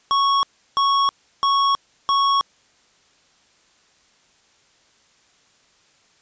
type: tone bursts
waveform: square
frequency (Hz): 1108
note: C#6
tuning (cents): -1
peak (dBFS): -16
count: 4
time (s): 0.11-2.41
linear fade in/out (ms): 0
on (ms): 320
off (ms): 340
effects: white hiss -58 dBFS RMS until 6.21 s + resampled to 16000 Hz